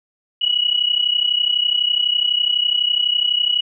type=tone pair together; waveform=sine; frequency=2908 / 2940 Hz; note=F#7 / F#7; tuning=-31 / -12 cents; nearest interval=unison; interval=19 cents; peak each=-18 dBFS; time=0.41-3.61 s; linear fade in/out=10 ms; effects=none